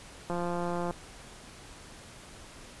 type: click train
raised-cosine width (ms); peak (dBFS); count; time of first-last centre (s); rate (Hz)
1; -20; 107; 0.3-0.909; 174
effects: pink hiss -49 dBFS RMS until 2.8 s + resampled to 24000 Hz